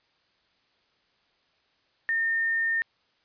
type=tone; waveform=sine; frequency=1820 Hz; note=A#6; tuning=42 cents flat; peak=-23 dBFS; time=2.09-2.82 s; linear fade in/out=0 ms; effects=white hiss -68 dBFS RMS until 3.24 s + resampled to 11025 Hz